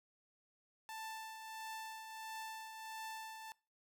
sawtooth tone with tremolo, 884 Hz, A5, 8 cents sharp, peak -40 dBFS, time 0.89-3.52 s, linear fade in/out 0 ms, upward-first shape triangle, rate 1.5 Hz, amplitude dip 50%, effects noise-tail reverb RT60 0.3 s tail -22 dB re dry

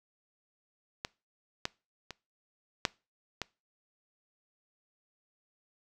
clicks, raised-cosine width 0.2 ms, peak -17 / -13 / -23 / -8 / -16 dBFS, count 5, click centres 1.049 / 1.654 / 2.107 / 2.852 / 3.417 s, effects noise-tail reverb RT60 0.3 s tail -23 dB re dry

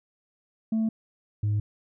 sine tone pair in turn, 221.6 / 104.58 Hz, A3 / G#2, +13 / +13 cents, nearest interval octave + minor second, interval 1300 cents, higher first, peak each -20 dBFS, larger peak neither, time 0.72-0.89 / 1.43-1.6 s, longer neither, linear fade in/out 5 ms, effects tanh soft clip ceiling -21 dBFS

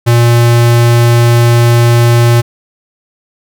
square tone, 118.5 Hz, A#2, 29 cents sharp, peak -5 dBFS, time 0.06-2.42 s, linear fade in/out 20 ms, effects none

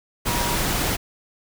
sine tone in noise, 958 Hz, A#5, 47 cents sharp, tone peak -28 dBFS, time 0.27-0.57 s, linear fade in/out 20 ms, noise pink, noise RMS -23 dBFS, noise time 0.25-0.97 s, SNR -8 dB, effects none

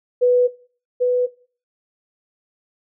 sine tone pair in turn, 493.9 / 495.7 Hz, B4 / B4, 0 / +6 cents, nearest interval unison, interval 6 cents, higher second, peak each -11 / -14 dBFS, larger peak first, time 0.21-0.48 / 1-1.27 s, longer neither, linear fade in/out 20 ms, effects noise-tail reverb RT60 0.4 s tail -18 dB re dry

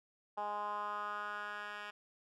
10% pulse tone with band-pass filter sweep, 207.3 Hz, G#3, 3 cents flat, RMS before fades -41 dBFS, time 0.37-1.91 s, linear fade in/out 10 ms, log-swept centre 860 to 2000 Hz, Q 3.6, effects none

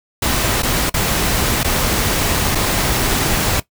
pink noise with dropouts, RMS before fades -17 dBFS, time 0.22-3.6 s, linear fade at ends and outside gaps 5 ms, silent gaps 0.623-0.63 / 0.897-0.94 / 1.633-1.644 / 2.55-2.553 s, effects noise-tail reverb RT60 0.1 s tail -17 dB re dry

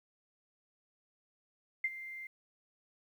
sine tone with ADSR envelope, 2093 Hz, C7, in tune, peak -27 dBFS, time 1.84-2.27 s, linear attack 5 ms, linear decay 41 ms, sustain -15 dB, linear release 4 ms, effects 11-bit

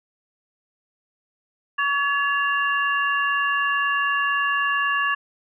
sine tone cluster, 1131 / 1702 / 2779 Hz, C#6 / G#6 / F7, +34 / +42 / -9 cents, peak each -23 / -22 / -28 dBFS, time 1.78-5.15 s, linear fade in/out 10 ms, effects none

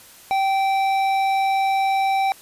sine tone with hard clipping, 777 Hz, G5, 16 cents flat, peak -19 dBFS, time 0.31-2.32 s, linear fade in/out 0 ms, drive 10 dB, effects white hiss -46 dBFS RMS until 2.41 s + resampled to 32000 Hz

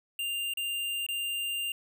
square tone with dropouts, 2794 Hz, F7, in tune, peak -31 dBFS, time 0.19-1.72 s, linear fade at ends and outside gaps 2 ms, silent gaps 0.537-0.572 / 1.065-1.087 s, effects none

